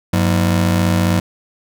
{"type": "ring-modulated tone", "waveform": "35% pulse", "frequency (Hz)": 138.59, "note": "C#3", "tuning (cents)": 0, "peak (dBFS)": -8, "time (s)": [0.13, 1.2], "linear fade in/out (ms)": 5, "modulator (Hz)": 41.8, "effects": []}